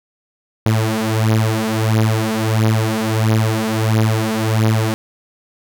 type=beating tone pair; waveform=sawtooth; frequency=109.5 / 111 Hz; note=A2 / A2; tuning=-8 / +16 cents; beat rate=1.5 Hz; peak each=-13 dBFS; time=0.66-4.94 s; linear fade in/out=0 ms; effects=none